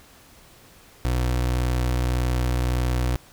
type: tone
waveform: 30% pulse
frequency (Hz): 61.74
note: B1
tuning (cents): 0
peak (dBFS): -18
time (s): 1.05-3.16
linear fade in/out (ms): 0
effects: pink hiss -51 dBFS RMS until 3.32 s